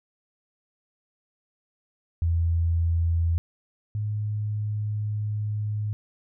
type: tone pair in turn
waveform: sine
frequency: 83.8 / 105.58 Hz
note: E2 / G#2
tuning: +29 / +29 cents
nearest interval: major third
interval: 400 cents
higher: second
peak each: -20 / -25 dBFS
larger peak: first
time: 2.22-3.38 / 3.95-5.93 s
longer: second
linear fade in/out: 0 ms
effects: none